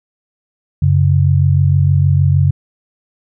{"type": "tone pair together", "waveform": "sine", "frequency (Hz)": [93.5, 140], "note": ["F#2", "C#3"], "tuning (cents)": [19, 18], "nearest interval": "perfect fifth", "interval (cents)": 699, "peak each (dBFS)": -11, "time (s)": [0.82, 2.51], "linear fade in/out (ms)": 5, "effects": []}